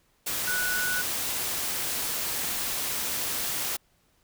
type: tone in noise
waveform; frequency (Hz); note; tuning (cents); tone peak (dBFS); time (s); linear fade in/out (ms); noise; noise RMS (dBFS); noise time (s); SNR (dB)
sine; 1475; F#6; -6; -27; 0.47-1.02; 10; white; -30; 0.26-3.77; 0
effects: pink hiss -67 dBFS RMS until 4.23 s